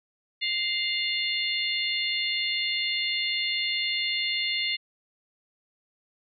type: harmonic tone with a mistuned harmonic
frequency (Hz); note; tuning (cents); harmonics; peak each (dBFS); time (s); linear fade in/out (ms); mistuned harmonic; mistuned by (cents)
709; F5; +26; 3 / 4 / 5 / 6; -29 / -30 / -31 / -32; 0.41-4.77; 20; 3; -29
effects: MP3 96 kbps